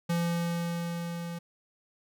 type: tone with level ramp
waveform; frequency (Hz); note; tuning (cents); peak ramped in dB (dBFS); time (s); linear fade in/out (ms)
square; 170.5; F3; -41; -26 to -36; 0.09-1.39; 10
effects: none